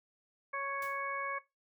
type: harmonic tone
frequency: 554.4 Hz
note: C#5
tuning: in tune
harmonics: 1 / 2 / 3 / 4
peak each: -43 / -37 / -41 / -41 dBFS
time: 0.53-1.39 s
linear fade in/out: 10 ms
type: noise with exponential decay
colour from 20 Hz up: white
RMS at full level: -48 dBFS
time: 0.82-1.05 s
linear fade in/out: 2 ms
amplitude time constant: 49 ms
effects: noise-tail reverb RT60 0.2 s tail -17 dB re dry